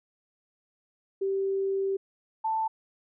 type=tone pair in turn; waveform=sine; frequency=389.2 / 884.4 Hz; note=G4 / A5; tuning=-12 / +9 cents; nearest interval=octave + major second; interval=1421 cents; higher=second; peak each=-25 dBFS; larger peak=neither; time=1.21-1.97 / 2.44-2.68 s; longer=first; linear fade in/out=10 ms; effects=none